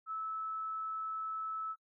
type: tone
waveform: sine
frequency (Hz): 1305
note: E6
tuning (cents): -18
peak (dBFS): -36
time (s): 0.06-1.76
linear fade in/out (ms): 50
effects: noise-tail reverb RT60 0.1 s tail -24 dB re dry